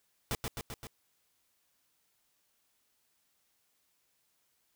pink noise with echo, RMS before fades -33 dBFS, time 0.31-0.35 s, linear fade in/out 0 ms, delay 130 ms, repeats 4, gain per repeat -3 dB, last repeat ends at 0.87 s, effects white hiss -75 dBFS RMS until 4.75 s

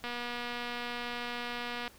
click train, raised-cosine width 0.3 ms, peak -22 dBFS, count 444, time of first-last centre 0.04-1.878 s, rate 241 Hz, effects pink hiss -57 dBFS RMS until 1.98 s

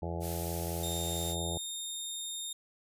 harmonic tone, 84.5 Hz, E2, 43 cents sharp, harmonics 1 / 2 / 4 / 5 / 6 / 7 / 8 / 9 / 10, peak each -37 / -40 / -43 / -44 / -45 / -45 / -46 / -47 / -47 dBFS, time 0.02-1.58 s, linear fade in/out 5 ms
blue noise, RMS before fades -40 dBFS, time 0.2-1.36 s, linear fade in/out 50 ms
20% pulse tone, 3671 Hz, A#7, 27 cents flat, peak -31 dBFS, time 0.83-2.53 s, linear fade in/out 5 ms
effects resampled to 32000 Hz

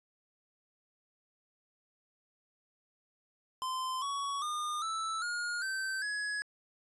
square tone with pitch steps, 1034 / 1121.1 / 1215.5 / 1317.9 / 1428.9 / 1549.2 / 1679.7 Hz, C6 / C#6 / D#6 / E6 / F6 / G6 / G#6, -21 / +19 / -41 / -1 / +39 / -21 / +19 cents, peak -34 dBFS, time 3.62-6.42 s, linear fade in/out 0 ms, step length 400 ms, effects resampled to 24000 Hz + 12-bit

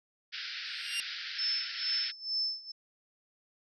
white band-pass noise, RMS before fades -40 dBFS, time 0.32-2.12 s, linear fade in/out 20 ms, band 1400 to 5200 Hz, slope 96 dB/octave
sawtooth tone with exponential growth, 2790 Hz, F7, 2 cents flat, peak -25 dBFS, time 0.66-1 s, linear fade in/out 0 ms, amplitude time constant 73 ms
sine tone with tremolo, 5274 Hz, E8, in tune, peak -28 dBFS, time 1.38-2.72 s, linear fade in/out 10 ms, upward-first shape sine, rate 2.2 Hz, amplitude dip 90%
effects resampled to 24000 Hz

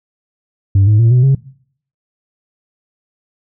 sine tone with pitch steps, 98 / 106.25 / 115.2 / 124.91 / 135.43 Hz, G2 / G#2 / A#2 / B2 / C#3, 0 / +40 / -20 / +20 / -40 cents, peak -4 dBFS, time 0.75-1.35 s, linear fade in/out 5 ms, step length 120 ms, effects noise-tail reverb RT60 0.6 s tail -21 dB re dry + tanh soft clip ceiling -5 dBFS

